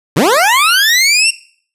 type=linear sweep; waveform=20% pulse; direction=up; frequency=116.6 to 2785 Hz; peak=-3 dBFS; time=0.16-1.31 s; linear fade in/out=10 ms; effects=noise-tail reverb RT60 0.5 s tail -18 dB re dry + resampled to 32000 Hz